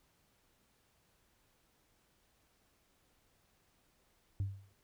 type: tone with exponential decay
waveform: sine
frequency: 98 Hz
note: G2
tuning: in tune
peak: -28 dBFS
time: 4.4-4.73 s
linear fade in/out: 0 ms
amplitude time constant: 70 ms
effects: tanh soft clip ceiling -30 dBFS + pink hiss -73 dBFS RMS until 4.83 s